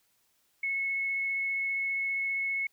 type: tone with vibrato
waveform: sine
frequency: 2192 Hz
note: C#7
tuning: 20 cents flat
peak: -28 dBFS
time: 0.63-2.67 s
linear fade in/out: 5 ms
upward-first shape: triangle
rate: 15 Hz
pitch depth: 8 cents each way
effects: white hiss -71 dBFS RMS until 2.72 s